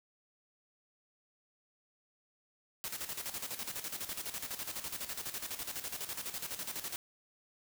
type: noise with tremolo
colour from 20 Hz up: white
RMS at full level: -39 dBFS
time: 2.84-6.96 s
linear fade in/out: 0 ms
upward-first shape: square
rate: 12 Hz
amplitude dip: 65%
effects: none